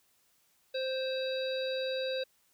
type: harmonic tone with a mistuned harmonic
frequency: 523.3 Hz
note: C5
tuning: in tune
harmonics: 1 / 3 / 5 / 7 / 9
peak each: -32 / -44 / -44 / -40 / -46 dBFS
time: 0.74-2.24 s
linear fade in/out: 10 ms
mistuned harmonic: 7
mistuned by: +82 cents
effects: white hiss -70 dBFS RMS until 2.53 s